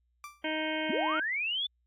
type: tone with exponential decay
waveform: 30% pulse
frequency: 1174.7 Hz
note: D6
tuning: in tune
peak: -36 dBFS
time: 0.24-0.46 s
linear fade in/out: 1 ms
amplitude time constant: 47 ms
type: harmonic tone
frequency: 312.1 Hz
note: D#4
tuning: 5 cents sharp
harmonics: 1 / 2 / 3 / 5 / 6 / 7 / 8 / 9 / 10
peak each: -35 / -36 / -40 / -39 / -43 / -38 / -43 / -45 / -40 dBFS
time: 0.44-1.2 s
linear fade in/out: 5 ms
type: linear sweep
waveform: sine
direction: up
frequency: 178.8 to 3540 Hz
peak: -29 dBFS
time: 0.89-1.67 s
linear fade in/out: 10 ms
effects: added 60 Hz sine -70 dBFS peak until 1.86 s + AAC 64 kbps